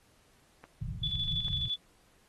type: clicks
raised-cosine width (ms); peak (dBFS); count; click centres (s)
0.5; -34; 2; 0.64 / 1.482
type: low-pass noise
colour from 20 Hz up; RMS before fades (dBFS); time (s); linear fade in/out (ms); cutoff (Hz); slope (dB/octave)
white; -37; 0.81-1.68; 2; 160; 48
type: tone with tremolo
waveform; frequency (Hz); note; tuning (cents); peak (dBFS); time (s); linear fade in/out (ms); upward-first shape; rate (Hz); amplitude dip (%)
sine; 3452; A7; -34; -29; 1.03-1.76; 5; square; 12; 50
effects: pink hiss -66 dBFS RMS until 2.28 s + AAC 32 kbps